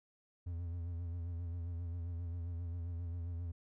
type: tone with vibrato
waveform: triangle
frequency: 85.6 Hz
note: F2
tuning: 34 cents flat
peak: -36 dBFS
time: 0.46-3.52 s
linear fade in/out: 10 ms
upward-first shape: sine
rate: 7.5 Hz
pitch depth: 53 cents each way
effects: none